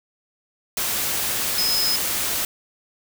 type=tone in noise; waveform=sine; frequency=5100 Hz; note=D#8; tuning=42 cents sharp; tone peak=-20 dBFS; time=1.58-1.96 s; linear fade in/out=2 ms; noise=white; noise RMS=-24 dBFS; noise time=0.77-2.45 s; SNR=+1 dB; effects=none